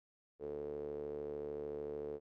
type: tone with band-pass filter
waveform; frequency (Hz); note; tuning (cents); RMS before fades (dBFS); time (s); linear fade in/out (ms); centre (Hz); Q
sawtooth; 73.42; D2; 0; -43; 0.39-2.2; 50; 440; 7.7
effects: none